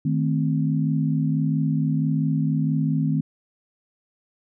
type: chord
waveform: sine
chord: A diminished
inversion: second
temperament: equal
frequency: 155.56 / 220 / 261.6 Hz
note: Eb3 / A3 / C4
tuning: 0 / 0 / 0 cents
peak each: -21 / -27 / -25 dBFS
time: 0.05-3.21 s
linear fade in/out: 5 ms
effects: none